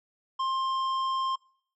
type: tone with hard clipping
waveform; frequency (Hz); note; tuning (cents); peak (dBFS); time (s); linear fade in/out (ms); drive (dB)
sine; 1057; C6; +17; -28; 0.39-1.36; 10; 11
effects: noise-tail reverb RT60 0.6 s tail -24 dB re dry + low-pass 5000 Hz 12 dB/octave